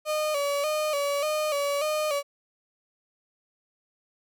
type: tone with vibrato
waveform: 35% pulse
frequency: 590 Hz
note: D5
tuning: 8 cents sharp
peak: -23 dBFS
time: 0.05-2.23 s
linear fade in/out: 50 ms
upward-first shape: square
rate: 1.7 Hz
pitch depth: 64 cents each way
effects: none